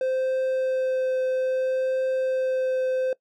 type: tone with vibrato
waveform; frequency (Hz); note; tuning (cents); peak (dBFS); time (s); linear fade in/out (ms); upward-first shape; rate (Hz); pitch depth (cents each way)
triangle; 519; C5; -14; -20; 0.01-3.13; 2; triangle; 0.61; 10
effects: noise-tail reverb RT60 0.1 s tail -21 dB re dry